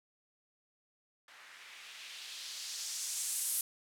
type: noise with low-pass filter sweep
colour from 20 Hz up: violet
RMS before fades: -41 dBFS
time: 1.28-3.61 s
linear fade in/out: 2 ms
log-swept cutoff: 1500 to 11000 Hz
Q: 1.5
effects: none